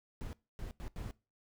brown noise bursts at uneven times, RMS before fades -42 dBFS, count 4, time 0.21-0.33 / 0.59-0.71 / 0.8-0.88 / 0.96-1.11 s, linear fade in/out 0 ms, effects noise-tail reverb RT60 0.3 s tail -21 dB re dry

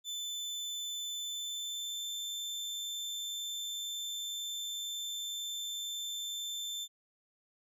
30% pulse tone with pitch glide, 3520 to 3549 Hz, A7 to A7, 0 to +14 cents, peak -34 dBFS, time 0.04-6.88 s, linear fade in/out 50 ms, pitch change +14 cents, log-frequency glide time 1.16-2.12 s, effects none

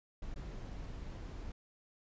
brown noise with dropouts, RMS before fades -44 dBFS, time 0.22-1.52 s, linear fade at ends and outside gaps 5 ms, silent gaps 0.343-0.359 s, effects resampled to 16000 Hz

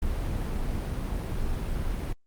brown noise, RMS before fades -29 dBFS, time 0.02-2.13 s, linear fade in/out 5 ms, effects Opus 32 kbps

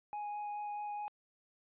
triangle tone with vibrato, 830.6 Hz, G#5, in tune, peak -36 dBFS, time 0.13-1.08 s, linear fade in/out 0 ms, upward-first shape sine, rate 4.7 Hz, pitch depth 8 cents each way, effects resampled to 8000 Hz

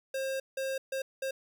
square tone bursts at uneven times, 534 Hz, C5, 35 cents sharp, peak -32 dBFS, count 4, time 0.14-0.4 / 0.57-0.78 / 0.92-1.02 / 1.22-1.31 s, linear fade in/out 5 ms, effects none

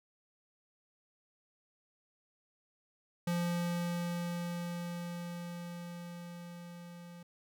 square tone with level ramp, 173.3 Hz, F3, 13 cents flat, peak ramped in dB -31 to -49 dBFS, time 3.27-7.23 s, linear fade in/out 5 ms, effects none

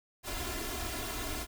pink noise with comb filter, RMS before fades -37 dBFS, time 0.23-1.47 s, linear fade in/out 50 ms, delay 2.9 ms, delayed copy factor +0.9, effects none

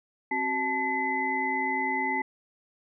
sine tone cluster, 265.5 / 374.4 / 871 / 2027 Hz, C4 / F#4 / A5 / B6, +25 / +20 / -18 / +45 cents, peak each -34 / -36 / -29 / -29 dBFS, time 0.31-2.22 s, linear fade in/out 5 ms, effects none

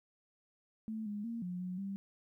sine tone with pitch steps, 219.7 / 206.8 / 231.5 / 179.2 / 182.1 / 196.4 Hz, A3 / G#3 / A#3 / F3 / F#3 / G3, -2 / -7 / -12 / +45 / -27 / +4 cents, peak -37 dBFS, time 0.88-1.96 s, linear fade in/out 0 ms, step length 180 ms, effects 13-bit

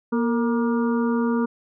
harmonic tone with a mistuned harmonic, 237 Hz, A#3, 29 cents sharp, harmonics 1 / 2 / 4 / 5 / 6, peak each -20 / -26 / -32 / -34 / -36 dBFS, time 0.12-1.46 s, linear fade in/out 10 ms, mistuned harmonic 2, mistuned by -58 cents, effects none

